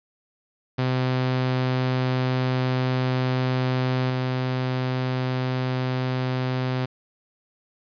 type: tone with level steps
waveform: sawtooth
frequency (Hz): 128.3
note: C3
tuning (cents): -34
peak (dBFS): -17 / -19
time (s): 0.78-6.86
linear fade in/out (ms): 10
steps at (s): 4.1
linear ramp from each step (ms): 2
effects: resampled to 11025 Hz + 9-bit